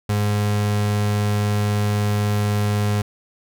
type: tone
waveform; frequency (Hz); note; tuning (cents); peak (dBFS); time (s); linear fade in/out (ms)
35% pulse; 103.83; G#2; 0; -16; 0.09-3.02; 5
effects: none